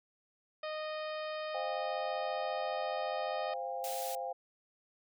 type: harmonic tone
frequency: 618 Hz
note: D#5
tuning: 12 cents flat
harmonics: 1 / 2 / 3 / 4 / 5 / 6 / 7 / 8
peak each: -38 / -44 / -48 / -50 / -52 / -54 / -55 / -56 dBFS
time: 0.63-3.54 s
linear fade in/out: 5 ms
type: chord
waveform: sine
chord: C suspended fourth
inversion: none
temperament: equal with one note detuned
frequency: 523.3 / 698.5 / 803.7 Hz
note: C5 / F5 / G5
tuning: 0 / 0 / +43 cents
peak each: -40 dBFS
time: 1.54-4.33 s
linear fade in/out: 10 ms
type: high-pass noise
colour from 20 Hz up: white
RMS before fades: -43 dBFS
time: 3.84-4.15 s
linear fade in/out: 0 ms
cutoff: 2200 Hz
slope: 12 dB/octave
effects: none